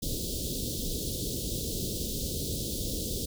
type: band-stop noise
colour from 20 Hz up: pink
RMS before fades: -33 dBFS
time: 0.02-3.26 s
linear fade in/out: 10 ms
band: 530 to 3400 Hz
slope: 48 dB/octave
effects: none